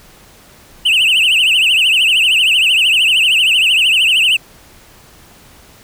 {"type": "tone with vibrato", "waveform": "triangle", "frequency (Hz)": 2794, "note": "F7", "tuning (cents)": 0, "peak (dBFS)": -7, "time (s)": [0.85, 4.37], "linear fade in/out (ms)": 10, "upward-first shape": "triangle", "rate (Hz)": 13, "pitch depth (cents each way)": 200, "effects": ["pink hiss -43 dBFS RMS until 5.83 s"]}